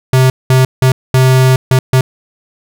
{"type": "tone bursts at uneven times", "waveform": "square", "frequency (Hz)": 130, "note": "C3", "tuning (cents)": -11, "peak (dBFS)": -6, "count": 6, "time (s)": [[0.13, 0.3], [0.5, 0.65], [0.82, 0.92], [1.14, 1.56], [1.71, 1.79], [1.93, 2.01]], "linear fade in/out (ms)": 2, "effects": []}